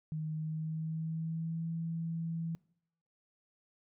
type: tone with pitch glide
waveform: sine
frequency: 156 to 164.99 Hz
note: D#3 to E3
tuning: +5 to +2 cents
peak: -34 dBFS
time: 0.12-2.55 s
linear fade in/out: 0 ms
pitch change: +97 cents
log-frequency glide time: 0.34-1.69 s
effects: noise-tail reverb RT60 0.7 s tail -24 dB re dry